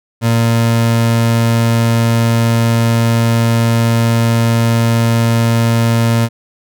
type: tone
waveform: 30% pulse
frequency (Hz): 115.6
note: A#2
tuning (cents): -14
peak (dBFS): -7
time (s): 0.21-6.29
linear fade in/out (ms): 50
effects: none